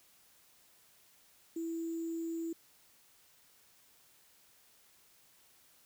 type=tone with sample-and-hold; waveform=sine; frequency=330 Hz; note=E4; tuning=2 cents sharp; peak=-35 dBFS; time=1.56-2.53 s; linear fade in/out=5 ms; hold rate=7350 Hz; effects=white hiss -65 dBFS RMS until 5.85 s